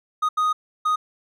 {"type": "tone bursts at uneven times", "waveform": "triangle", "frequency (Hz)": 1244.5, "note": "D#6", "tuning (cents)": 0, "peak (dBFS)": -16, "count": 3, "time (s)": [[0.22, 0.29], [0.37, 0.53], [0.85, 0.96]], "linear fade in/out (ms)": 10, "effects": []}